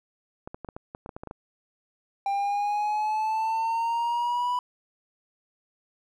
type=clicks; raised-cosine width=1 ms; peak=-23 dBFS; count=12; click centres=0.475 / 0.545 / 0.647 / 0.688 / 0.765 / 0.949 / 1.061 / 1.092 / 1.165 / 1.235 / 1.273 / 1.311 s
type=exponential sweep; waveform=triangle; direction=up; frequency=792 to 990 Hz; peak=-22 dBFS; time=2.26-4.59 s; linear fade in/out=2 ms
effects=none